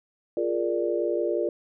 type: chord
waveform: sine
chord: Bb dominant seventh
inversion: second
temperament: equal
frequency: 349.2 / 415.3 / 466.2 / 587.3 Hz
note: F4 / Ab4 / Bb4 / D5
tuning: 0 / 0 / 0 / 0 cents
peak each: -27 / -31 / -29 / -29 dBFS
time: 0.37-1.49 s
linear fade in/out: 2 ms
effects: none